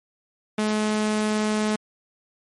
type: tone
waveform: sawtooth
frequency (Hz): 213.6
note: G#3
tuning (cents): +49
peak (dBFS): -17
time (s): 0.58-1.76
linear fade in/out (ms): 5
effects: MP3 48 kbps